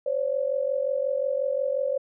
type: tone pair together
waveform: sine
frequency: 523.3 / 568.9 Hz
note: C5 / C#5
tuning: 0 / +45 cents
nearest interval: minor second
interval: 145 cents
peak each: -26 dBFS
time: 0.06-1.98 s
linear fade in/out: 5 ms
effects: none